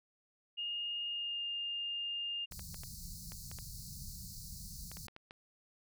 sine tone with pitch glide, 2841 to 2816 Hz, F7 to F7, +29 to +14 cents, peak -36 dBFS, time 0.57-2.46 s, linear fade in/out 20 ms, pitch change -15 cents, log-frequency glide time 1.07-1.45 s
pink band-stop noise, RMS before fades -47 dBFS, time 2.51-5.07 s, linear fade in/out 5 ms, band 200 to 4200 Hz, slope 96 dB/octave
clicks, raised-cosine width 0.3 ms, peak -33 dBFS, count 12, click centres 2.522 / 2.594 / 2.744 / 2.835 / 3.32 / 3.515 / 3.587 / 4.916 / 4.97 / 5.083 / 5.164 / 5.309 s
effects none

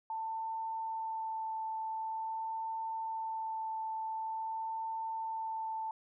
sine tone with vibrato, 889 Hz, A5, 18 cents sharp, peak -35 dBFS, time 0.1-5.91 s, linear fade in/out 2 ms, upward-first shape sine, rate 0.46 Hz, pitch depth 10 cents each way, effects none

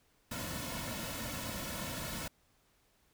pink noise with comb filter, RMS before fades -40 dBFS, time 0.31-2.28 s, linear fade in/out 5 ms, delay 2.5 ms, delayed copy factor -0.7, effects pink hiss -71 dBFS RMS until 3.13 s

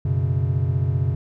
triangle chord, F# suspended fourth, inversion none, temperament just, 92.5 / 123.33 / 138.75 Hz, F#2 / B2 / C#3, 0 / -2 / +2 cents, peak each -21 dBFS, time 0.05-1.15 s, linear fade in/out 5 ms, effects none

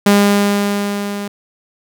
sawtooth tone with level ramp, 202.8 Hz, G#3, 41 cents flat, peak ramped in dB -3 to -18 dBFS, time 0.06-1.28 s, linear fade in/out 5 ms, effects none

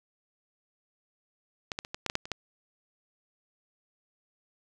clicks, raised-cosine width 0.2 ms, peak -16 / -15 / -23 / -18 / -12 / -12 / -10 / -24 / -14 dBFS, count 9, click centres 1.718 / 1.789 / 1.849 / 1.945 / 2.063 / 2.099 / 2.154 / 2.255 / 2.317 s, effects 8-bit

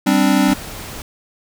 square chord, G suspended fourth, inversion none, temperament equal, 196 / 261.6 / 293.7 Hz, G3 / C4 / D4, 0 / 0 / 0 cents, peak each -17 dBFS, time 0.06-0.54 s, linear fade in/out 10 ms
pink noise, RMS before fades -31 dBFS, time 0.48-1.02 s, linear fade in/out 2 ms
effects none

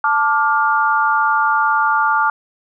sine chord, D minor, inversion second, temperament equal with one note detuned, 880 / 1174.7 / 1412.3 Hz, A5 / D6 / F6, 0 / 0 / +19 cents, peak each -17 dBFS, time 0.04-2.3 s, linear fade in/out 2 ms, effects none

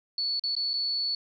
sine tone with dropouts, 4435 Hz, C#8, in tune, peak -26 dBFS, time 0.18-1.15 s, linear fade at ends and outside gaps 2 ms, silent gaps 0.396-0.437 / 0.552-0.565 / 0.734-0.738 s, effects none

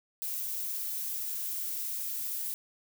violet noise, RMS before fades -35 dBFS, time 0.22-2.54 s, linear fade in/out 0 ms, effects none

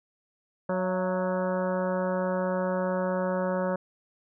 harmonic tone with a mistuned harmonic, 184.6 Hz, F#3, 4 cents flat, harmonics 1 / 2 / 3 / 4 / 5 / 6 / 7 / 8 / 9, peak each -30 / -36 / -28 / -41 / -36 / -40 / -41 / -41 / -45 dBFS, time 0.69-3.76 s, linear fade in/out 5 ms, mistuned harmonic 4, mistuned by -100 cents, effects none

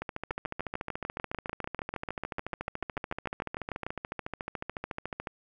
two click trains, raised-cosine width 0.5 ms, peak -19 / -18 dBFS, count 74 / 25, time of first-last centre 0.02-5.272 / 0.31-3.866 s, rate 13.9 / 6.75 Hz, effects none

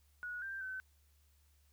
sine tone with pitch steps, 1460 / 1577 / 1525 Hz, F#6 / G6 / G6, -24 / +10 / -48 cents, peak -40 dBFS, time 0.23-0.8 s, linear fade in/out 0 ms, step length 190 ms, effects added 72 Hz sine -67 dBFS peak until 1.72 s + white hiss -75 dBFS RMS until 1.72 s

